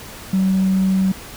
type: tone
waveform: triangle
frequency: 190 Hz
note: F#3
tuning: 46 cents sharp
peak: -10 dBFS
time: 0.33-1.12 s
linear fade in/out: 5 ms
effects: tanh soft clip ceiling -11 dBFS + pink hiss -36 dBFS RMS until 1.36 s